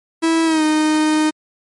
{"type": "tone with pitch glide", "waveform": "45% pulse", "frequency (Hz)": [326.9, 308.6], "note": ["E4", "D#4"], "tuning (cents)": [-14, -14], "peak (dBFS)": -13, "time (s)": [0.22, 1.31], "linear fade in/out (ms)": 20, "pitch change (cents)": -100, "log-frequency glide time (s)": [0.45, 0.63], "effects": ["MP3 48 kbps"]}